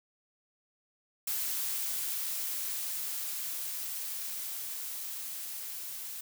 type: noise with level ramp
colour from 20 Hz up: blue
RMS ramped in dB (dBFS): -33 to -41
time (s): 1.27-6.21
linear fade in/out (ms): 5
effects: none